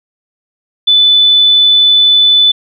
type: tone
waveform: sine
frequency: 3496 Hz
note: A7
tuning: 12 cents flat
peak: -4 dBFS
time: 0.87-2.52 s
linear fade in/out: 10 ms
effects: none